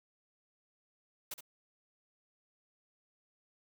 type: noise with echo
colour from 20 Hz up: white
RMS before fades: -41 dBFS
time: 1.31-1.34 s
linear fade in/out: 5 ms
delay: 68 ms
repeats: 1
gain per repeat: -9 dB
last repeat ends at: 1.408 s
effects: none